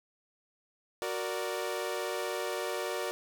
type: chord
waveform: sawtooth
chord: Gb augmented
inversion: none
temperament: equal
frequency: 370 / 466.2 / 587.3 Hz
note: Gb4 / Bb4 / D5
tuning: 0 / 0 / 0 cents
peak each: -33 dBFS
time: 1.02-3.11 s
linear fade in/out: 0 ms
effects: none